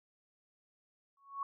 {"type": "tone with exponential growth", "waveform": "sine", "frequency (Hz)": 1108.7, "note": "C#6", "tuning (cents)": 0, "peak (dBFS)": -32, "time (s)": [1.17, 1.43], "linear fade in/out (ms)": 2, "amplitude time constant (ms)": 56, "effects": []}